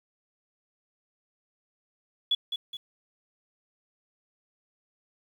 sine tone with echo, 3403 Hz, G#7, 41 cents sharp, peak -21 dBFS, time 2.31-2.35 s, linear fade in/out 5 ms, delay 210 ms, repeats 2, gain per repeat -7 dB, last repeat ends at 2.77 s, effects 9-bit

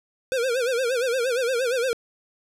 square tone with vibrato, 496.3 Hz, B4, 8 cents sharp, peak -22 dBFS, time 0.32-1.93 s, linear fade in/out 0 ms, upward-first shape sine, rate 8.6 Hz, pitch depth 130 cents each way, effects low-pass 11000 Hz 12 dB/octave

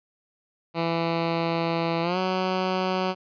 10% pulse tone with pitch glide, 166.7 to 186.04 Hz, E3 to F#3, +20 to +10 cents, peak -15 dBFS, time 0.74-3.15 s, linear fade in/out 50 ms, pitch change +190 cents, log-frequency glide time 2.02-2.18 s, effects resampled to 11025 Hz

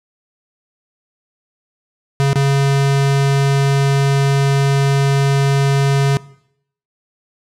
square tone with dropouts, 138.59 Hz, C#3, in tune, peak -12 dBFS, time 2.2-6.17 s, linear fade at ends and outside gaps 0 ms, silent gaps 2.331-2.357 s, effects noise-tail reverb RT60 0.7 s tail -20 dB re dry + low-pass 9000 Hz 12 dB/octave

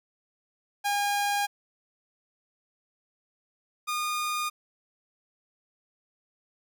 sawtooth tone pair in turn, 813 / 1221.1 Hz, G#5 / D#6, -37 / -33 cents, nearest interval perfect fifth, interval 704 cents, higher second, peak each -21 / -24 dBFS, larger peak first, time 0.84-1.47 / 3.87-4.5 s, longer neither, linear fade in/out 20 ms, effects none

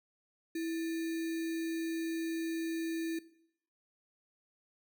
sine tone with sample-and-hold, 327.9 Hz, E4, 9 cents flat, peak -33 dBFS, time 0.55-3.19 s, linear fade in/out 5 ms, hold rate 2100 Hz, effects noise-tail reverb RT60 0.7 s tail -18 dB re dry

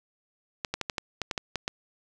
clicks, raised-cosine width 0.2 ms, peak -12 dBFS, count 10, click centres 0.648 / 0.74 / 0.813 / 0.898 / 0.982 / 1.217 / 1.312 / 1.378 / 1.557 / 1.679 s, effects none

